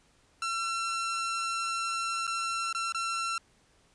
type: tone with dropouts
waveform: sawtooth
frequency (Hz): 1352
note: E6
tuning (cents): +43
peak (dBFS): -26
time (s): 0.42-3.38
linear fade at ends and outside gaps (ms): 2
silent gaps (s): 2.269-2.276 / 2.728-2.748 / 2.923-2.946
effects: pink hiss -65 dBFS RMS until 3.94 s + resampled to 22050 Hz